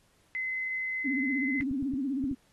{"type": "tone", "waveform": "sine", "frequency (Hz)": 2046, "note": "C7", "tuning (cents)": -39, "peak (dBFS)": -30, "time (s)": [0.35, 1.61], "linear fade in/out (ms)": 0}
{"type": "tone with vibrato", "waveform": "sine", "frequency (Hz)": 270, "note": "C#4", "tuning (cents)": -45, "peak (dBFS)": -28, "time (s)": [1.04, 2.35], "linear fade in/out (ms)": 20, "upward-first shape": "sine", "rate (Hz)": 16, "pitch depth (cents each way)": 120}
{"type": "clicks", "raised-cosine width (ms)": 5, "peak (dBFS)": -28, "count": 6, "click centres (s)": [1.605, 1.712, 1.826, 1.937, 2.24, 2.313]}
{"effects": ["pink hiss -67 dBFS RMS until 2.52 s", "AAC 32 kbps"]}